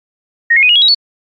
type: tone with pitch steps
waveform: sine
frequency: 1864.7 / 2154 / 2489 / 2876 / 3323 / 3839 / 4435 Hz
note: A#6 / C7 / D#7 / F#7 / G#7 / B7 / C#8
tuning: 0 / +50 / 0 / -50 / 0 / -50 / 0 cents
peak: -5 dBFS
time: 0.5-0.948 s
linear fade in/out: 10 ms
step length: 64 ms
effects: MP3 64 kbps